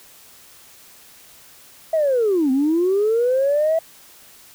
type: linear two-way sweep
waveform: sine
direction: down then up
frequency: 659.3 to 254.6 to 659.3 Hz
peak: -14 dBFS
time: 1.93-3.79 s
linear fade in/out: 5 ms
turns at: 2.51 s
effects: tanh soft clip ceiling -11 dBFS + white hiss -47 dBFS RMS until 4.54 s